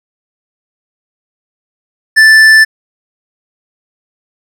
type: tone with tanh clipping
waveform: triangle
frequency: 1760 Hz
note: A6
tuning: in tune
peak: -3 dBFS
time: 2.16-2.65 s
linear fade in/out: 20 ms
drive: 15 dB
effects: none